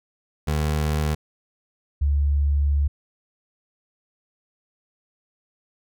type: tone pair in turn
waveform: 25% pulse / sine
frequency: 75.9 / 71.64 Hz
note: D#2 / D2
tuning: -42 / -42 cents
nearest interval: minor second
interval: 100 cents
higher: first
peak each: -17 dBFS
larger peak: neither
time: 0.47-1.15 / 2.01-2.88 s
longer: second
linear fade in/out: 10 ms
effects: none